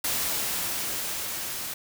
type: noise with level ramp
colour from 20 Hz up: white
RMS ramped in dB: -27 to -34 dBFS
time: 0.04-1.74 s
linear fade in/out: 5 ms
effects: none